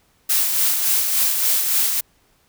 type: noise with tremolo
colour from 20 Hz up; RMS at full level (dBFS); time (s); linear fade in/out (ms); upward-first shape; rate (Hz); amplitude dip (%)
blue; -17; 0.29-2.01; 10; sine; 3.5; 40
effects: pink hiss -60 dBFS RMS until 2.48 s